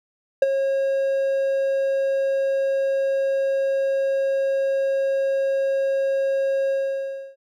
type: tone with ADSR envelope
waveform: triangle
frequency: 543 Hz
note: C#5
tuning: 36 cents flat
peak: -8 dBFS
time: 0.42-7.36 s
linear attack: 4 ms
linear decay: 23 ms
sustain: -9 dB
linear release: 660 ms
effects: none